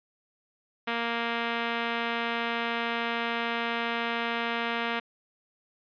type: tone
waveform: 5% pulse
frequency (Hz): 233.1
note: A#3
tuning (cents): 0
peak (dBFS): -16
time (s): 0.87-5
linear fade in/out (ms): 10
effects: resampled to 11025 Hz